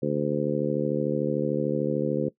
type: harmonic tone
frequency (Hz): 73.42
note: D2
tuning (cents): 0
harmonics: 2 / 3 / 4 / 5 / 6 / 7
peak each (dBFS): -30 / -30 / -30 / -30 / -30 / -30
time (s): 0.02-2.29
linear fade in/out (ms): 10
effects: noise-tail reverb RT60 0.1 s tail -18 dB re dry